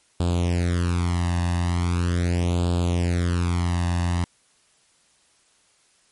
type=tone with flanger; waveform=sawtooth; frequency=87.31 Hz; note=F2; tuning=in tune; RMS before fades=-22 dBFS; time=0.2-4.24 s; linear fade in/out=0 ms; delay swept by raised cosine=0.25 to 1.1 ms; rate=0.4 Hz; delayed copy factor=+0.85; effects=white hiss -61 dBFS RMS until 6.11 s + MP3 48 kbps